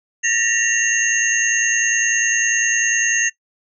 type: tone cluster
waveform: sine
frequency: 1807 / 1917 / 2759 / 6320 / 6580 Hz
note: A6 / A#6 / F7 / G8 / G#8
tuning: +46 / +48 / -22 / +13 / -17 cents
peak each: -22 dBFS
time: 0.23-3.3 s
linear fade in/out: 20 ms
effects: noise-tail reverb RT60 0.1 s tail -20 dB re dry